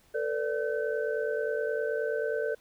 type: tone cluster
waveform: sine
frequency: 449.9 / 499.4 / 583 / 1529 Hz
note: A4 / B4 / D5 / G6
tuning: +39 / +19 / -13 / -44 cents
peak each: -30 / -36 / -33 / -37 dBFS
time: 0.14-2.55 s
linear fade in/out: 10 ms
effects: pink hiss -63 dBFS RMS until 2.6 s